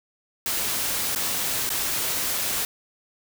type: noise with dropouts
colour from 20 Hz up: white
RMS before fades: -26 dBFS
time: 0.46-2.65 s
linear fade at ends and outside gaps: 1 ms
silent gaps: 1.15-1.159 / 1.692-1.702 s
effects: none